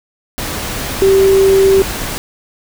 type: tone in noise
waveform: sine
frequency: 387.5 Hz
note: G4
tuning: 20 cents flat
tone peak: -6 dBFS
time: 1.02-1.82 s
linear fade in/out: 0 ms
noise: pink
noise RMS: -21 dBFS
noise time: 0.38-2.18 s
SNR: +12 dB
effects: none